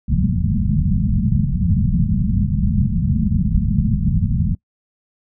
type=low-pass noise; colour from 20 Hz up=white; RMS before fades=-17 dBFS; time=0.08-4.55 s; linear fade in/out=10 ms; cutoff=220 Hz; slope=96 dB/octave; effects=noise-tail reverb RT60 0.1 s tail -22 dB re dry